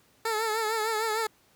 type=tone with vibrato; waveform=15% pulse; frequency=440 Hz; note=A4; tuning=in tune; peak=-20 dBFS; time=0.25-1.27 s; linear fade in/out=5 ms; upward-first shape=triangle; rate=6.6 Hz; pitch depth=76 cents each way; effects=pink hiss -63 dBFS RMS until 1.55 s + high-pass 80 Hz 12 dB/octave